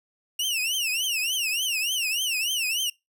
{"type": "tone with vibrato", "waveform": "sawtooth", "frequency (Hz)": 2794, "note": "F7", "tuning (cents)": 0, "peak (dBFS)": -21, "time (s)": [0.39, 2.9], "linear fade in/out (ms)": 5, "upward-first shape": "triangle", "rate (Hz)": 3.4, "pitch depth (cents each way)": 230, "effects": ["noise-tail reverb RT60 0.2 s tail -24 dB re dry"]}